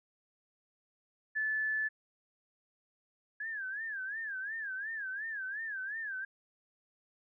sine tone, 1739 Hz, A6, 21 cents flat, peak -30 dBFS, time 1.35-1.89 s, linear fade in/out 20 ms
sine tone with vibrato, 1661.2 Hz, G#6, in tune, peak -36 dBFS, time 3.4-6.25 s, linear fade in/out 5 ms, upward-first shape sine, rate 2.8 Hz, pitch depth 160 cents each way
effects none

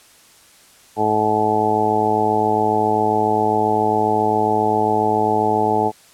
harmonic tone, 107.4 Hz, A2, 41 cents flat, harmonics 1 / 2 / 3 / 4 / 5 / 6 / 7 / 8, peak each -29 / -26 / -25 / -21 / -30 / -26 / -21 / -19 dBFS, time 0.96-5.92 s, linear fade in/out 50 ms, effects white hiss -49 dBFS RMS until 6.13 s + low-pass 11000 Hz 12 dB/octave

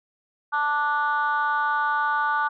sine chord, D major, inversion second, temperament just, 881 / 1174.7 / 1468.3 Hz, A5 / D6 / F#6, +2 / 0 / -14 cents, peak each -24 dBFS, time 0.52-2.49 s, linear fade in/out 20 ms, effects tanh soft clip ceiling -14 dBFS

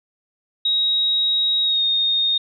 sine tone with pitch glide, 3800 to 3694 Hz, A#7 to A#7, +33 to -16 cents, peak -16 dBFS, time 0.65-2.38 s, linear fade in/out 5 ms, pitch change -49 cents, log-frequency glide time 1.62-1.83 s, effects none

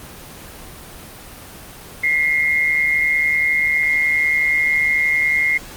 sine tone pair together, 1979 / 2130 Hz, B6 / C7, +3 / +30 cents, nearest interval minor second, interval 127 cents, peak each -21 / -15 dBFS, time 2.03-5.58 s, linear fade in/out 10 ms, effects pink hiss -37 dBFS RMS until 5.76 s + Opus 24 kbps

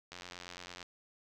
click train, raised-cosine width 0.2 ms, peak -28 dBFS, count 64, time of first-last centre 0.12-0.828 s, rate 89 Hz, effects none

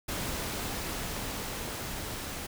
pink noise with level ramp, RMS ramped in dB -34 to -38 dBFS, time 0.08-2.47 s, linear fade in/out 10 ms, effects none

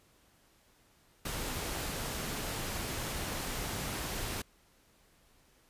pink noise, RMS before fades -37 dBFS, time 1.25-4.42 s, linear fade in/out 5 ms, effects pink hiss -66 dBFS RMS until 5.69 s + resampled to 32000 Hz

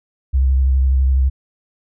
sine tone with vibrato, 66 Hz, C2, 16 cents sharp, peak -11 dBFS, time 0.33-1.3 s, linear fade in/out 20 ms, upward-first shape sine, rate 12 Hz, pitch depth 35 cents each way, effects none

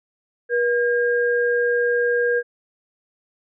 sine tone pair together, 481.1 / 1616.6 Hz, B4 / G#6, -45 / -47 cents, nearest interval octave + major sixth, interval 2098 cents, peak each -18 / -22 dBFS, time 0.49-2.43 s, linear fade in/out 50 ms, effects none

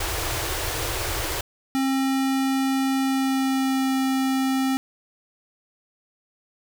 pink band-stop noise, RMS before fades -27 dBFS, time 0-1.41 s, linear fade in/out 5 ms, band 130 to 300 Hz, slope 96 dB/octave
square tone with pitch glide, 267.5 to 264.9 Hz, C4 to C4, +38 to +22 cents, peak -21 dBFS, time 1.75-4.77 s, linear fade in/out 0 ms, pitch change -16 cents, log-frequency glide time 3.03-3.98 s
effects none

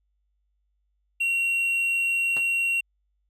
triangle tone, 2743 Hz, F7, 32 cents flat, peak -20 dBFS, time 1.2-2.81 s, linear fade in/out 10 ms
5% pulse tone with exponential decay, 138.59 Hz, C#3, in tune, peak -24 dBFS, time 2.36-2.45 s, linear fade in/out 5 ms, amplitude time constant 18 ms
effects added 50 Hz sine -69 dBFS peak until 3.29 s

